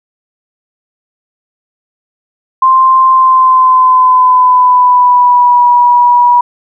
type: tone with pitch glide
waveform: sine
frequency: 1046.5 to 970.8 Hz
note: C6 to B5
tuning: 0 to -30 cents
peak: -3 dBFS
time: 2.62-6.41 s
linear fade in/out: 5 ms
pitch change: -130 cents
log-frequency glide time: 3.09-5.68 s
effects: none